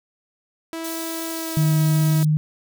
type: tone with pitch glide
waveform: sawtooth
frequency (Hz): 327.6 to 321.2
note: E4 to E4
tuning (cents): -11 to -45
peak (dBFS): -24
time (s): 0.73-2.23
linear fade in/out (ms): 0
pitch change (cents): -34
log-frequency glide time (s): 1.29-1.75
type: high-pass noise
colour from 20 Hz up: white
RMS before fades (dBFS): -33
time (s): 0.84-2.25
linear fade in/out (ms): 5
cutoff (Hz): 3400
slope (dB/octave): 48
type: tone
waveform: sine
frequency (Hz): 153.1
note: D#3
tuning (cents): -28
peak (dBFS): -15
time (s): 1.57-2.37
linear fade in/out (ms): 0
effects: none